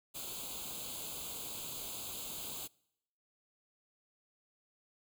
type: noise with comb filter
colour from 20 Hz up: white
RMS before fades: -43 dBFS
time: 0.14-2.68 s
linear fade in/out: 20 ms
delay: 0.27 ms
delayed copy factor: +0.9
effects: noise-tail reverb RT60 0.8 s tail -25 dB re dry